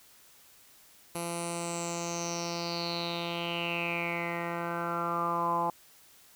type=tone with low-pass filter sweep; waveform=10% pulse; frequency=170.7 Hz; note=F3; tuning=39 cents flat; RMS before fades=-33 dBFS; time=1.15-5.7 s; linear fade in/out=2 ms; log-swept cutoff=11000 to 930 Hz; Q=7.5; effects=white hiss -58 dBFS RMS until 6.35 s